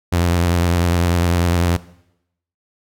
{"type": "tone with vibrato", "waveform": "sawtooth", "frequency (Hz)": 86.7, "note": "F2", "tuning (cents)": -12, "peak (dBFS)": -10, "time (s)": [0.12, 1.77], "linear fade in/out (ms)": 10, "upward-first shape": "sine", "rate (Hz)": 10, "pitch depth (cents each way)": 42, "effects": ["noise-tail reverb RT60 0.8 s tail -19 dB re dry"]}